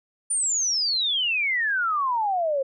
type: exponential sweep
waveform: sine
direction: down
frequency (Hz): 9380 to 525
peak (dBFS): -21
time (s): 0.3-2.63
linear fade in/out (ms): 10
effects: none